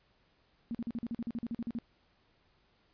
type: tone bursts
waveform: sine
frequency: 233.3 Hz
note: A#3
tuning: 2 cents sharp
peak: -33 dBFS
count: 14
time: 0.71-1.787 s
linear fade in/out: 0 ms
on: 37 ms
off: 43 ms
effects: pink hiss -70 dBFS RMS until 2.93 s + resampled to 11025 Hz